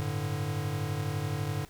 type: chord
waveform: square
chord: G suspended second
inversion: none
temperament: equal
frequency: 98 / 110 / 146.83 Hz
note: G2 / A2 / D3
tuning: 0 / 0 / 0 cents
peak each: -36 / -36 / -34 dBFS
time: 0-1.65 s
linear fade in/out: 0 ms
effects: pink hiss -56 dBFS RMS until 1.69 s